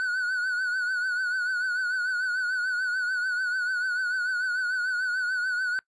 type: tone with vibrato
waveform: triangle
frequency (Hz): 1485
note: F#6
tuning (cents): +6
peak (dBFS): -23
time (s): 0-5.79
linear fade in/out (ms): 0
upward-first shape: triangle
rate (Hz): 6.8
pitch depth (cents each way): 71
effects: noise-tail reverb RT60 0.1 s tail -22 dB re dry + resampled to 24000 Hz